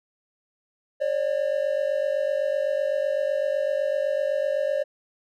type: tone pair together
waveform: triangle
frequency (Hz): 548 / 595.9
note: C#5 / D5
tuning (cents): -20 / +25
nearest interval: minor second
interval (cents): 145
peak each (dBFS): -23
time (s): 1-4.84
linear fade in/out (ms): 20
effects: none